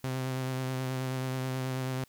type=tone with vibrato; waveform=sawtooth; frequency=130 Hz; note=C3; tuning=11 cents flat; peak=-27 dBFS; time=0.04-2.04 s; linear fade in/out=0 ms; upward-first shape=triangle; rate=9.3 Hz; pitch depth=24 cents each way; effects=white hiss -64 dBFS RMS until 2.08 s